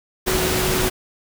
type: tone in noise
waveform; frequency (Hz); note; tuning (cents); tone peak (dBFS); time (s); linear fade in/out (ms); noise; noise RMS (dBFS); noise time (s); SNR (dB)
sine; 370; F#4; 0; -23; 0.26-0.9; 20; pink; -21; 0.26-0.9; -5
effects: none